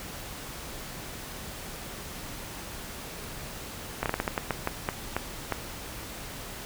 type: slowing click train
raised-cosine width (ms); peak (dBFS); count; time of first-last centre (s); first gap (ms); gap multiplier
0.5; -11; 12; 4.03-5.523; 28; 1.29
effects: pink hiss -40 dBFS RMS until 6.65 s